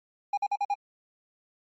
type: tone bursts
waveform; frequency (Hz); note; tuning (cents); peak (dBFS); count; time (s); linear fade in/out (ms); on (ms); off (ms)
triangle; 811; G#5; -41; -22; 5; 0.33-0.742; 5; 44; 48
effects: MP3 32 kbps